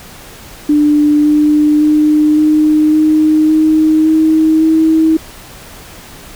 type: tone with pitch steps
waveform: sine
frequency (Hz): 296.8 / 299.9 / 303 / 306.2 / 309.4 / 312.6 / 315.9 / 319.2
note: D4 / D4 / D#4 / D#4 / D#4 / D#4 / D#4 / D#4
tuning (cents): +18 / +36 / -46 / -28 / -10 / +8 / +26 / +44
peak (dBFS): -6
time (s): 0.69-5.17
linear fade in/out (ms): 5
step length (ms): 560
effects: pink hiss -34 dBFS RMS until 6.35 s